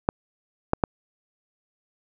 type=clicks; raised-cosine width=1 ms; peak=-5 dBFS; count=3; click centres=0.089 / 0.734 / 0.838 s; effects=none